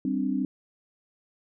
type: chord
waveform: sine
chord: G suspended fourth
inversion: none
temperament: just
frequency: 196 / 261.3 / 294 Hz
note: G3 / C4 / D4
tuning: 0 / -2 / +2 cents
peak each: -30 / -27 / -30 dBFS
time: 0.05-0.45 s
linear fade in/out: 2 ms
effects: none